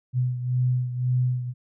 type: beating tone pair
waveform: sine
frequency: 125.2 / 127.1 Hz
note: B2 / C3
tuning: +24 / -50 cents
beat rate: 1.9 Hz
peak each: -22 / -28 dBFS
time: 0.13-1.54 s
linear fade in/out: 50 ms
effects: none